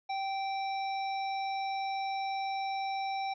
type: harmonic tone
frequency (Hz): 779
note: G5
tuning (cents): -11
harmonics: 1 / 3 / 5 / 7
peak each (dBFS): -32 / -42 / -46 / -49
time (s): 0.09-3.34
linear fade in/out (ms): 10
effects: none